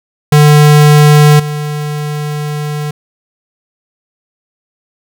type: tone with level steps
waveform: square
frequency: 149 Hz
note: D3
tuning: 25 cents sharp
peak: -3 / -16 dBFS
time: 0.32-2.91 s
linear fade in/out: 5 ms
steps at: 1.39 s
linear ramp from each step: 10 ms
effects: none